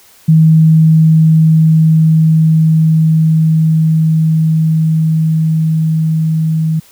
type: tone with level ramp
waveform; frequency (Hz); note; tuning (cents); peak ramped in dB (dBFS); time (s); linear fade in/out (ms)
sine; 159.3; D#3; +41; -3 to -10; 0.28-6.8; 10
effects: white hiss -44 dBFS RMS until 6.91 s